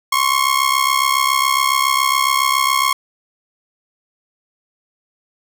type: ring-modulated tone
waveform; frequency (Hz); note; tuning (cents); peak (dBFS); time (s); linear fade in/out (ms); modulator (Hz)
sawtooth; 1084; C#6; -39; -7; 0.12-2.93; 5; 33.6
effects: none